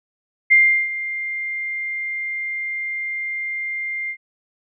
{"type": "tone with ADSR envelope", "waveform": "sine", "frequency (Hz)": 2100, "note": "C7", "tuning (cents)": 6, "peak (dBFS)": -8, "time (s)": [0.5, 4.17], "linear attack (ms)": 21, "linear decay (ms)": 360, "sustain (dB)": -15, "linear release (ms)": 72, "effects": []}